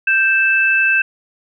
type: tone pair together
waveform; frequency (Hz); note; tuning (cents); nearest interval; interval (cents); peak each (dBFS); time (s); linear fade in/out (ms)
sine; 1568 / 2635; G6 / E7; 0 / -1; major sixth; 899; -14 / -14; 0.07-1.02; 5
effects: none